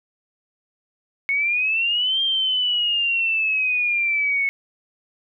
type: exponential two-way sweep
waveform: sine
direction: up then down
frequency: 2196 to 3198 to 2196 Hz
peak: -18 dBFS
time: 1.29-4.49 s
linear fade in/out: 0 ms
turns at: 2.21 s
effects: none